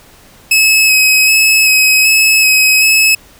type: tone with vibrato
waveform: sawtooth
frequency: 2565 Hz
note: E7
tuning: 48 cents flat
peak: -3 dBFS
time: 0.51-3.15 s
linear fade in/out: 5 ms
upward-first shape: square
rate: 1.3 Hz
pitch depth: 14 cents each way
effects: pink hiss -42 dBFS RMS until 3.39 s